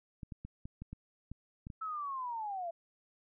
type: clicks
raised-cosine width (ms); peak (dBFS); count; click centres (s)
5; -31; 9; 0.232 / 0.322 / 0.45 / 0.655 / 0.82 / 0.93 / 1.316 / 1.669 / 1.702
type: linear sweep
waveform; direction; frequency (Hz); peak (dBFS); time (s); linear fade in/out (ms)
sine; down; 1318.5 to 658; -36; 1.81-2.71; 10
effects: none